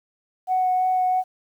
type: tone with vibrato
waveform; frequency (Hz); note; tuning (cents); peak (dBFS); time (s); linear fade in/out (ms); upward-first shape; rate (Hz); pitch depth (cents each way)
sine; 740; F#5; 0; -17; 0.47-1.24; 50; sine; 3; 9
effects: tanh soft clip ceiling -13 dBFS + 9-bit